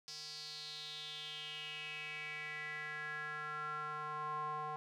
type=tone with band-pass filter sweep; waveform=square; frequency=151.7 Hz; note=D#3; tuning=44 cents flat; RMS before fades=-44 dBFS; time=0.08-4.76 s; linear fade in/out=0 ms; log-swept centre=5100 to 930 Hz; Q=5.7; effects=none